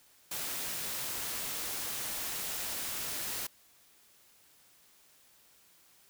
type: noise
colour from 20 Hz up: white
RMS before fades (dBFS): -37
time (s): 0.31-3.47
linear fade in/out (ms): 5
effects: white hiss -63 dBFS RMS until 6.09 s